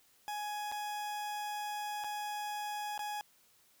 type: tone with dropouts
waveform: 40% pulse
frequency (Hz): 835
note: G#5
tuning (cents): +9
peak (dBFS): -36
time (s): 0.28-3.21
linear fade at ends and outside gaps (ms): 0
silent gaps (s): 0.716-0.722 / 2.039-2.044 / 2.978-2.992
effects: white hiss -67 dBFS RMS until 3.8 s